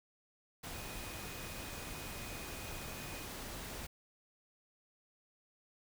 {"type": "tone in noise", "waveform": "sine", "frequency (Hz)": 2489, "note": "D#7", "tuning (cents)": 0, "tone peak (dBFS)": -54, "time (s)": [0.73, 3.26], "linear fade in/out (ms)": 10, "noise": "pink", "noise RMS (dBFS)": -45, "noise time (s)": [0.63, 3.87], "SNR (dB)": -12, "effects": []}